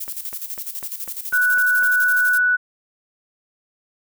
violet noise with tremolo, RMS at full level -28 dBFS, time 0-2.39 s, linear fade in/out 10 ms, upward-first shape square, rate 12 Hz, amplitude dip 65%
click train, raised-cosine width 0.5 ms, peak -22 dBFS, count 8, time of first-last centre 0.08-1.826 s, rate 4.01 Hz
sine tone, 1480 Hz, F#6, in tune, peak -14 dBFS, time 1.32-2.57 s, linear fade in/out 20 ms
effects none

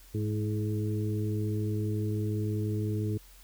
harmonic tone with a mistuned harmonic, 105.9 Hz, G#2, 34 cents sharp, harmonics 1 / 2 / 3 / 4, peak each -29 / -37 / -36 / -38 dBFS, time 0.14-3.18 s, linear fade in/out 10 ms, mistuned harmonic 3, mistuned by +30 cents, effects added 44 Hz sine -53 dBFS peak until 3.43 s + white hiss -57 dBFS RMS until 3.43 s

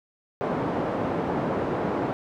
pink band-pass noise, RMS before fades -27 dBFS, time 0.41-2.13 s, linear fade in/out 0 ms, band 200 to 860 Hz, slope 12 dB/octave, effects none

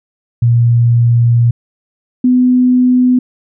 sine tone pair in turn, 118.4 / 250.9 Hz, A#2 / B3, +27 / +28 cents, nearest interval octave + minor second, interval 1301 cents, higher second, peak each -6 dBFS, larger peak neither, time 0.42-1.51 / 2.24-3.19 s, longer first, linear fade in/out 5 ms, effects none

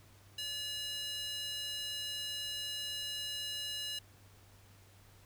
square tone with high-pass filter, 574 Hz, D5, 40 cents flat, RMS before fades -40 dBFS, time 0.38-3.99 s, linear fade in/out 5 ms, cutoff 3200 Hz, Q 3.7, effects added 98 Hz sine -60 dBFS peak until 5.25 s + pink hiss -63 dBFS RMS until 5.25 s

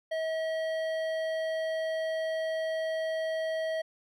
sine tone with hard clipping, 641 Hz, E5, 49 cents flat, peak -31 dBFS, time 0.11-3.82 s, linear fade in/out 10 ms, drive 11 dB, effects none

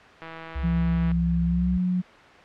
click train, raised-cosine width 0.3 ms, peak -21 dBFS, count 147, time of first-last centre 0.22-1.116 s, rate 163 Hz
sine tone, 66.4 Hz, C2, 26 cents sharp, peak -26 dBFS, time 0.55-1.78 s, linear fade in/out 10 ms
sine tone with pitch glide, 170.2 to 181.37 Hz, F3 to F#3, -44 to -34 cents, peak -21 dBFS, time 0.63-2.02 s, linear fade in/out 20 ms, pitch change +110 cents, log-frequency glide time 1.46-1.71 s
effects white hiss -47 dBFS RMS until 2.44 s + low-pass 2000 Hz 12 dB/octave

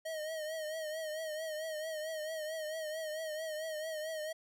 square tone with vibrato, 627 Hz, D#5, 13 cents sharp, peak -38 dBFS, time 0.05-4.33 s, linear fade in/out 10 ms, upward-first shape triangle, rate 4.5 Hz, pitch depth 69 cents each way, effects none

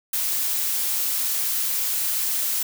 blue noise, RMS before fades -24 dBFS, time 0.13-2.63 s, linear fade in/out 5 ms, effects none

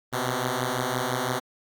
5% pulse beating tone pair, 123.47 / 129.37 Hz, B2 / C3, 0 / -19 cents, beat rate 5.9 Hz, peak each -17 dBFS, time 0.12-1.4 s, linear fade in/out 20 ms, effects Opus 48 kbps

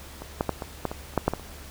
clicks, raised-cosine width 1 ms, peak -22 / -9 / -10 / -17 / -11 / -18 / -30 / -7 / -6 / -13 / -28 dBFS, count 11, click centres 0.22 / 0.409 / 0.493 / 0.622 / 0.853 / 0.915 / 1.137 / 1.177 / 1.28 / 1.336 / 1.397 s, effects added 71 Hz sine -45 dBFS peak until 1.7 s + pink hiss -45 dBFS RMS until 1.7 s

